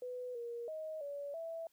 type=tone with pitch steps; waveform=sine; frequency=498 / 472 / 628 / 570 / 659 Hz; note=B4 / A#4 / D#5 / C#5 / E5; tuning=+14 / +22 / +16 / +48 / -1 cents; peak=-40 dBFS; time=0.02-1.67 s; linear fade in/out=2 ms; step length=330 ms; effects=white hiss -75 dBFS RMS until 1.72 s